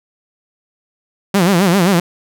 sawtooth tone with vibrato, 184.5 Hz, F#3, 5 cents flat, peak -6 dBFS, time 1.34-2 s, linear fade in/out 5 ms, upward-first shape sine, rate 7.6 Hz, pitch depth 170 cents each way, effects none

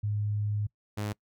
sine / sawtooth tone pair in turn, 104.3 / 104.3 Hz, G#2 / G#2, +8 / +8 cents, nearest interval unison, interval 0 cents, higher neither, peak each -27 dBFS, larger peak neither, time 0.03-0.67 / 0.97-1.13 s, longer first, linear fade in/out 10 ms, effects noise-tail reverb RT60 0.1 s tail -23 dB re dry

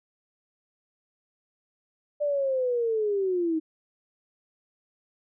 sine linear sweep, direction down, 594 to 311.1 Hz, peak -23 dBFS, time 2.2-3.6 s, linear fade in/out 20 ms, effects none

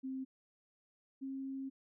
sine tone pair in turn, 263.5 / 268.7 Hz, C4 / C4, +12 / +46 cents, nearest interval unison, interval 34 cents, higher second, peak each -38 / -39 dBFS, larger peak first, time 0.03-0.25 / 1.21-1.7 s, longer second, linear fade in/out 20 ms, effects none

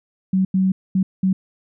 sine tone bursts at uneven times, 188.9 Hz, F#3, 36 cents sharp, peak -14 dBFS, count 4, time 0.33-0.45 / 0.54-0.72 / 0.95-1.03 / 1.23-1.33 s, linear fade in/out 5 ms, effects none

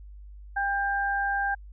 sine tone pair together, 798 / 1589.6 Hz, G5 / G6, +31 / +24 cents, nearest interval octave, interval 1193 cents, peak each -27 dBFS, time 0.56-1.55 s, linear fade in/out 10 ms, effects added 50 Hz sine -42 dBFS peak until 1.72 s

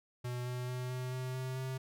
square tone with pitch steps, 123.3 / 124.52 / 125.75 / 126.99 / 128.24 / 129.5 / 130.78 Hz, B2 / B2 / B2 / B2 / C3 / C3 / C3, -2 / +15 / +32 / +49 / -34 / -17 / 0 cents, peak -37 dBFS, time 0.24-1.78 s, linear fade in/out 10 ms, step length 220 ms, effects none

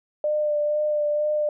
sine tone with vibrato, 598 Hz, D5, 31 cents sharp, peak -20 dBFS, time 0.24-1.49 s, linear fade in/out 2 ms, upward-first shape sine, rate 2.1 Hz, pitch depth 18 cents each way, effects none

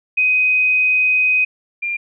sine tone pair in turn, 2509 / 2393 Hz, D#7 / D7, +14 / +32 cents, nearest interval minor second, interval 82 cents, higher first, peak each -12 / -19 dBFS, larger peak first, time 0.17-1.45 / 1.82-1.97 s, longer first, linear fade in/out 10 ms, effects none

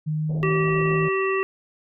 sine tone with pitch glide, 154 to 158.33 Hz, D#3 to D#3, -17 to +31 cents, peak -22 dBFS, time 0.06-1.09 s, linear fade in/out 20 ms, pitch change +48 cents, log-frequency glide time 0.16-0.59 s
white low-pass noise, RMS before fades -38 dBFS, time 0.29-1.09 s, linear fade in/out 5 ms, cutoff 670 Hz, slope 48 dB/octave
harmonic tone, 384.9 Hz, G4, 32 cents flat, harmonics 1 / 3 / 5 / 7, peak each -22 / -27 / -29 / -30 dBFS, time 0.43-1.43 s, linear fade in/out 0 ms
effects none

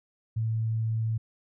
sine tone, 111.8 Hz, A2, 28 cents sharp, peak -25 dBFS, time 0.36-1.18 s, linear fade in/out 10 ms, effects none

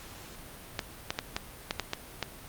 clicks, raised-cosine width 0.2 ms, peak -12 dBFS, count 8, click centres 0.792 / 1.105 / 1.189 / 1.365 / 1.709 / 1.797 / 1.934 / 2.227 s, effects pink hiss -47 dBFS RMS until 2.48 s + Opus 48 kbps

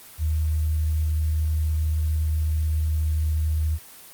sine tone, 77.78 Hz, D#2, in tune, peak -20 dBFS, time 0.18-3.79 s, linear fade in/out 50 ms, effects white hiss -45 dBFS RMS until 4.13 s + Opus 24 kbps

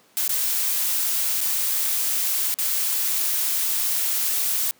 blue noise with dropouts, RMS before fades -23 dBFS, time 0.17-4.71 s, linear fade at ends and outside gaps 0 ms, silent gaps 0.278-0.293 / 1.406-1.413 / 2.541-2.587 s, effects pink hiss -57 dBFS RMS until 4.79 s + high-pass 200 Hz 12 dB/octave

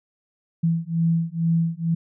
sine beating tone pair, 164.81 / 167.01 Hz, E3 / E3, 0 / +23 cents, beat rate 2.2 Hz, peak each -22 / -22 dBFS, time 0.63-1.95 s, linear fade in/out 10 ms, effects none

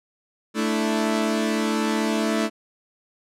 sawtooth chord, A suspended fourth, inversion none, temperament equal, 220 / 293.7 / 329.6 Hz, A3 / D4 / E4, 0 / 0 / 0 cents, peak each -19 / -24 / -23 dBFS, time 0.54-2.5 s, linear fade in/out 50 ms, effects low-pass 10000 Hz 12 dB/octave

